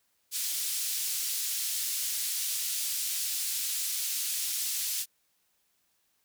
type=band-pass noise; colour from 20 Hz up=white; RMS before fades=-32 dBFS; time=0.31-5.06 s; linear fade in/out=50 ms; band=3600 to 14000 Hz; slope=12 dB/octave; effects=white hiss -73 dBFS RMS until 6.24 s